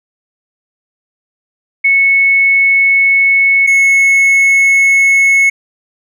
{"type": "tone pair in turn", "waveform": ["sine", "triangle"], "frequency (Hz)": [2203, 2193], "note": ["C#7", "C#7"], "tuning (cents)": [-11, -19], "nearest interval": "unison", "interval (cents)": 8, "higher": "first", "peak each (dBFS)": [-6, -4], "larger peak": "second", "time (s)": [[1.84, 3.67], [3.67, 5.5]], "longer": "neither", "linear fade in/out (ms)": 10, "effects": []}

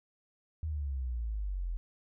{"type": "exponential sweep", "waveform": "sine", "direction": "down", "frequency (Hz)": [80.7, 41.2], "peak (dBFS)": -32, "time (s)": [0.63, 1.77], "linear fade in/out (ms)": 0, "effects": []}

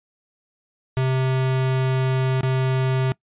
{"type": "tone with dropouts", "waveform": "square", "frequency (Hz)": 130.81, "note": "C3", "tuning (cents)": 0, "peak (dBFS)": -19, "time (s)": [0.97, 3.12], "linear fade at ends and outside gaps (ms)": 0, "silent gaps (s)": [2.409, 2.432], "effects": ["noise-tail reverb RT60 0.1 s tail -23 dB re dry", "resampled to 8000 Hz"]}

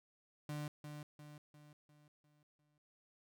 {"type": "tone with echo", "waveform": "35% pulse", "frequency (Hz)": 148.7, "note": "D3", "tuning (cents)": 22, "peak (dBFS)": -39, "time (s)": [0.49, 0.68], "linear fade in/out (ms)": 2, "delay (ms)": 350, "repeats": 6, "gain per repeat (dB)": -6, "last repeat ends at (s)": 2.78, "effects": []}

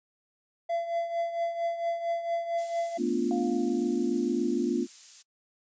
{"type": "tone with tremolo", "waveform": "triangle", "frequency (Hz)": 678, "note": "E5", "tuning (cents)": 49, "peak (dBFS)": -23, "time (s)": [0.69, 2.98], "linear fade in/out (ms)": 10, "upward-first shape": "triangle", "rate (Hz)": 4.4, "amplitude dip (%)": 70}
{"type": "noise", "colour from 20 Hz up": "violet", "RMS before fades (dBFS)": -40, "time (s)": [2.57, 5.23], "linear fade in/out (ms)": 20}
{"type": "chord", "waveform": "sine", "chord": "B half-diminished seventh", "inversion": "third", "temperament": "equal with one note detuned", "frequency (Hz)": [220, 246.9, 290.5, 349.2], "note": ["A3", "B3", "D4", "F4"], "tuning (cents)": [0, 0, -19, 0], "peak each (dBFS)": [-33, -29, -31, -29], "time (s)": [2.97, 4.87], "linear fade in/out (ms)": 50}
{"type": "tone with exponential decay", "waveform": "sine", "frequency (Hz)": 706, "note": "F5", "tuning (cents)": 19, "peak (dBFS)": -32, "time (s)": [3.31, 4.69], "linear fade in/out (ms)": 1, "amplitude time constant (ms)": 300}
{"effects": ["noise-tail reverb RT60 0.1 s tail -24 dB re dry", "resampled to 16000 Hz"]}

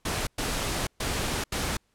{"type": "noise bursts at uneven times", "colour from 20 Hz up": "pink", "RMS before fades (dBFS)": -29, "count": 4, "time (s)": [[0.05, 0.27], [0.38, 0.87], [1, 1.44], [1.52, 1.77]], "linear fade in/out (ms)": 5, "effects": ["pink hiss -70 dBFS RMS until 1.94 s", "low-pass 11000 Hz 12 dB/octave"]}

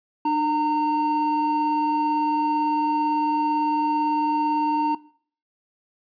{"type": "tone pair together", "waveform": "triangle", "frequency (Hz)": [300, 917.9], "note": ["D4", "A#5"], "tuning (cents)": [37, -27], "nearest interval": "octave + perfect fifth", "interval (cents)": 1936, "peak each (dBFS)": [-22, -19], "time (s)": [0.25, 4.95], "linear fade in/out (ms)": 5, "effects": ["noise-tail reverb RT60 0.5 s tail -20 dB re dry", "resampled to 11025 Hz"]}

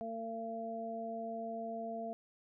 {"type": "harmonic tone", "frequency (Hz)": 226.7, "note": "A#3", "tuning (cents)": -48, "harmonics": [1, 2, 3], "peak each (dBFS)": [-44, -46, -40], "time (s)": [0.01, 2.13], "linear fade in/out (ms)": 0, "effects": []}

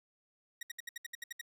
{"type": "tone bursts", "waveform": "sawtooth", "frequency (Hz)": 1894, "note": "A#6", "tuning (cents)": 27, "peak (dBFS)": -36, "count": 10, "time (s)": [0.61, 1.413], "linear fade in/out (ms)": 5, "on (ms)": 20, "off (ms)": 67, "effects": []}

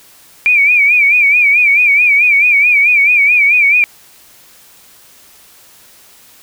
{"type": "tone with vibrato", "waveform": "sine", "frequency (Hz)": 2351, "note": "D7", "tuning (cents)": 1, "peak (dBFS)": -6, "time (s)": [0.46, 3.84], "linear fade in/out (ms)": 0, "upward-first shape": "sine", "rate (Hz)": 4.6, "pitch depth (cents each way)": 99, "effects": ["white hiss -43 dBFS RMS until 6.42 s"]}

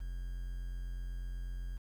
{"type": "tone with quantisation", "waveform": "triangle", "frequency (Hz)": 44.05, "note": "F1", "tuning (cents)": 16, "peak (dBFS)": -35, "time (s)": [0, 1.78], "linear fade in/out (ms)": 10, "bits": 10, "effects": []}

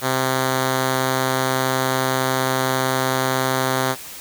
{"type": "tone", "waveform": "5% pulse", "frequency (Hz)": 130.81, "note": "C3", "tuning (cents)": 0, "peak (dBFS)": -7, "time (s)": [0.01, 3.96], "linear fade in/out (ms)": 50, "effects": ["white hiss -36 dBFS RMS until 4.2 s"]}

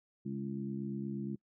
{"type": "harmonic tone with a mistuned harmonic", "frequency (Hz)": 68.5, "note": "C#2", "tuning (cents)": -20, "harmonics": [2, 3, 4, 5], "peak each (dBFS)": [-42, -38, -46, -44], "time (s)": [0.25, 1.36], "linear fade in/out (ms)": 10, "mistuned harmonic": 5, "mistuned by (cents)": -19, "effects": ["noise-tail reverb RT60 0.1 s tail -25 dB re dry"]}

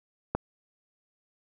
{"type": "click", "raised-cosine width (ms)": 1, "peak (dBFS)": -12, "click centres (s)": 0.35, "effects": []}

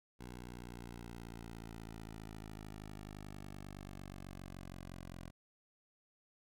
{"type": "linear sweep", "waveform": "10% pulse", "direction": "down", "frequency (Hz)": [61.2, 43.65], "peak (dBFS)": -39, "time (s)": [0.19, 5.31], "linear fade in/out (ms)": 20, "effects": []}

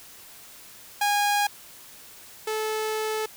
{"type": "tone pair in turn", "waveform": "sawtooth", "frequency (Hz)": [820, 434.4], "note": ["G#5", "A4"], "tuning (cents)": [-22, -22], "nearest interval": "major seventh", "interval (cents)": 1100, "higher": "first", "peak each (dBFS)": [-17, -22], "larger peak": "first", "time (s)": [[1.01, 1.47], [2.47, 3.26]], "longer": "second", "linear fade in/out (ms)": 5, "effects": ["white hiss -47 dBFS RMS until 3.36 s"]}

